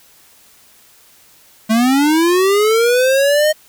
square linear sweep, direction up, 215.1 to 622.3 Hz, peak -11 dBFS, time 1.69-3.53 s, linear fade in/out 20 ms, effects white hiss -48 dBFS RMS until 3.68 s

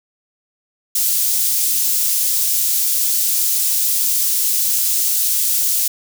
white high-pass noise, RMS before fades -17 dBFS, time 0.95-5.88 s, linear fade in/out 5 ms, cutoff 5700 Hz, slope 12 dB/octave, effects none

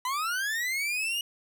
40% pulse linear sweep, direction up, 983 to 2897 Hz, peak -27 dBFS, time 0.05-1.21 s, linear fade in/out 2 ms, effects none

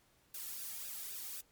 blue noise with flanger, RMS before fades -44 dBFS, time 0.34-1.41 s, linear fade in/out 5 ms, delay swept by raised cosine 0.93 to 2.03 ms, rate 3.8 Hz, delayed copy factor -0.85, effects pink hiss -70 dBFS RMS until 1.51 s + MP3 96 kbps

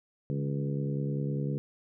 harmonic tone with a mistuned harmonic, 70 Hz, C#2, 18 cents sharp, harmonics 2 / 3 / 4 / 5 / 6 / 7, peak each -30 / -37 / -39 / -43 / -41 / -42 dBFS, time 0.3-1.58 s, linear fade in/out 0 ms, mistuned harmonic 2, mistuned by +53 cents, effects none

